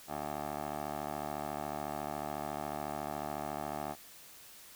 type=tone with band-pass filter; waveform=15% pulse; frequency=74 Hz; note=D2; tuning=14 cents sharp; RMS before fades=-39 dBFS; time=0.07-3.96 s; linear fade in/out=50 ms; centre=770 Hz; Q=1.8; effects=white hiss -54 dBFS RMS until 4.75 s